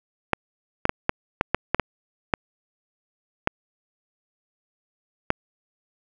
clicks, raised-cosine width 0.5 ms, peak -3 dBFS, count 11, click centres 0.333 / 0.854 / 0.894 / 1.094 / 1.411 / 1.546 / 1.746 / 1.797 / 2.338 / 3.474 / 5.304 s, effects none

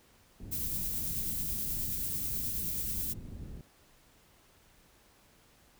pink low-pass noise, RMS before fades -43 dBFS, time 0.4-3.61 s, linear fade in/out 2 ms, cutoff 220 Hz, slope 12 dB/octave
violet noise with tremolo, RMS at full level -34 dBFS, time 0.51-3.14 s, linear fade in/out 20 ms, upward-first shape triangle, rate 9.3 Hz, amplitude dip 25%
effects pink hiss -63 dBFS RMS until 5.79 s

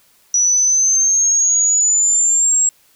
sine exponential sweep, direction up, 5860 to 7630 Hz, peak -11 dBFS, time 0.34-2.69 s, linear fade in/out 2 ms, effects white hiss -54 dBFS RMS until 2.95 s

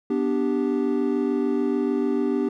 triangle chord, G major, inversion first, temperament equal, 246.9 / 293.7 / 392 Hz, B3 / D4 / G4, 0 / 0 / 0 cents, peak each -23 dBFS, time 0.1-2.49 s, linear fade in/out 5 ms, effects none

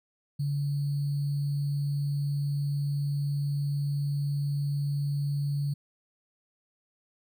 sine tone with sample-and-hold, 143 Hz, D3, 46 cents flat, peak -26 dBFS, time 0.39-5.74 s, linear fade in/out 10 ms, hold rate 4410 Hz, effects none

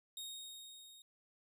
sawtooth tone with level ramp, 3729 Hz, A#7, in tune, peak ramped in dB -40 to -54 dBFS, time 0.17-1.02 s, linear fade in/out 2 ms, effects none

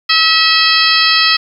harmonic tone with a mistuned harmonic, 646 Hz, E5, 35 cents flat, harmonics 2 / 3 / 4 / 5 / 6 / 7 / 8, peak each -16 / -16 / -16 / -16 / -16 / -16 / -16 dBFS, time 0.09-1.37 s, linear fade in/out 10 ms, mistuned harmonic 6, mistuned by +79 cents, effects 7-bit

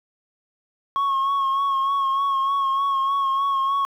sine tone with vibrato, 1095 Hz, C#6, 22 cents flat, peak -16 dBFS, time 0.96-3.85 s, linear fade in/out 0 ms, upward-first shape sine, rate 3.3 Hz, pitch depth 32 cents each way, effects tanh soft clip ceiling -18 dBFS + 9-bit

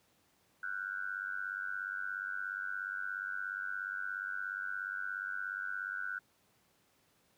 sine tone with amplitude modulation, 1483 Hz, F#6, 4 cents sharp, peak -32 dBFS, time 0.63-6.19 s, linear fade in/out 5 ms, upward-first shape sine, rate 97 Hz, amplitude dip 100%, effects pink hiss -71 dBFS RMS until 7.37 s + high-pass 100 Hz 12 dB/octave

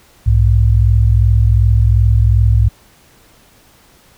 sine tone pair together, 62.61 / 105.3 Hz, B1 / G#2, +24 / +24 cents, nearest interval major sixth, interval 900 cents, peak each -10 dBFS, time 0.26-2.69 s, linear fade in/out 10 ms, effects pink hiss -48 dBFS RMS until 4.17 s

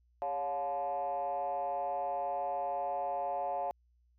sine tone with frequency modulation, 713 Hz, F5, 36 cents sharp, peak -31 dBFS, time 0.22-3.71 s, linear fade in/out 0 ms, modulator 154 Hz, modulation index 1.1, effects tanh soft clip ceiling -27 dBFS + added 60 Hz sine -66 dBFS peak until 4.18 s

